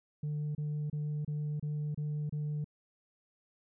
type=tone bursts; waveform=sine; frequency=149.4 Hz; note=D3; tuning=30 cents sharp; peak=-30 dBFS; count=7; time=0.23-2.644 s; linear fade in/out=5 ms; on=320 ms; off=29 ms; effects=tanh soft clip ceiling -31 dBFS